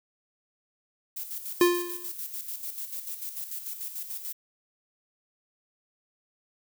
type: noise with tremolo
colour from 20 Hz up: violet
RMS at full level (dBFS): -35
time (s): 1.16-4.33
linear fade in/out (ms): 10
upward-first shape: square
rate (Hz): 6.8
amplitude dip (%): 55
type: tone with exponential decay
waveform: square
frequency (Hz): 350.8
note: F4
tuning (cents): +8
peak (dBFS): -16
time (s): 1.61-2.12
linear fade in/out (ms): 2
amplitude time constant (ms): 110
effects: none